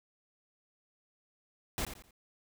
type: noise with echo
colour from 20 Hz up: pink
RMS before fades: -34 dBFS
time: 1.78-1.85 s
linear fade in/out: 0 ms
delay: 86 ms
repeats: 3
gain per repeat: -10 dB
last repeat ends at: 2.108 s
effects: none